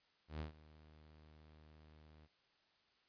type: tone with ADSR envelope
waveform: sawtooth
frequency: 77 Hz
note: D#2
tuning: 17 cents flat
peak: -37 dBFS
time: 0.28-2.28 s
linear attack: 120 ms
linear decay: 120 ms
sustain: -20 dB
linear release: 39 ms
effects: white hiss -75 dBFS RMS until 3.08 s + resampled to 11025 Hz